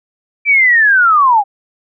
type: linear sweep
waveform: sine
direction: down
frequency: 2349 to 777 Hz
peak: -6 dBFS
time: 0.45-1.44 s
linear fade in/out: 50 ms
effects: none

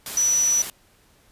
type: tone in noise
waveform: sine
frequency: 5920 Hz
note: F#8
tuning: in tune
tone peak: -17 dBFS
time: 0.17-0.62 s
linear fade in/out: 2 ms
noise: white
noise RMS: -32 dBFS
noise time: 0.06-0.7 s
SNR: +12 dB
effects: pink hiss -58 dBFS RMS until 1.31 s + resampled to 32000 Hz

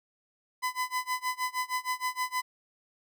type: tone with tremolo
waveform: 30% pulse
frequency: 1008 Hz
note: B5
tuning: 35 cents sharp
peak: -24 dBFS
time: 0.62-2.42 s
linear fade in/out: 20 ms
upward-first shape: sine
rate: 6.4 Hz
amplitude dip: 95%
effects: none

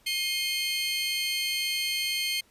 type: tone cluster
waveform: 40% pulse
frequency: 2133 / 2498 / 3133 / 4348 Hz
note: C7 / D#7 / G7 / C#8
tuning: +33 / +6 / -2 / -34 cents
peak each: -32 / -36 / -31 / -30 dBFS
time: 0.06-2.41 s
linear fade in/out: 10 ms
effects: pink hiss -62 dBFS RMS until 2.5 s + resampled to 32000 Hz

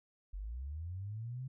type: linear sweep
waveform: sine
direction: up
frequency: 43.74 to 133.3 Hz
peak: -39 dBFS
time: 0.33-1.48 s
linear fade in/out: 10 ms
effects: none

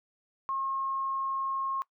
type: tone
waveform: sine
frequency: 1078 Hz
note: C#6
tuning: 49 cents flat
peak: -29 dBFS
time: 0.49-1.82 s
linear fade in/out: 0 ms
effects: noise-tail reverb RT60 0.1 s tail -21 dB re dry

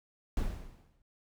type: noise with exponential decay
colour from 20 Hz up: brown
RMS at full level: -30 dBFS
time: 0.37-1.02 s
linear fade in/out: 2 ms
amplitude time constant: 140 ms
effects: none

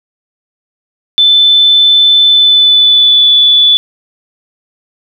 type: tone with pitch glide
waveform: sine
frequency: 3520 to 3462 Hz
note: A7 to A7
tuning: 0 to -29 cents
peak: -3 dBFS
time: 1.18-3.77 s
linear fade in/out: 0 ms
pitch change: -29 cents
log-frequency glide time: 2.26-3.32 s
effects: 7-bit

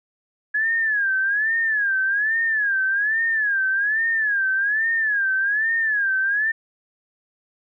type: tone with vibrato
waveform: sine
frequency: 1680 Hz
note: G#6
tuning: 19 cents sharp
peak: -18 dBFS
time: 0.54-6.52 s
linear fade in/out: 10 ms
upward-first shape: sine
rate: 1.2 Hz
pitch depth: 150 cents each way
effects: none

